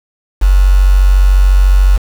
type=tone with quantisation; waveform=sine; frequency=47.01 Hz; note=F#1; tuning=28 cents sharp; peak=-4 dBFS; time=0.41-1.98 s; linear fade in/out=20 ms; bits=4; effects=none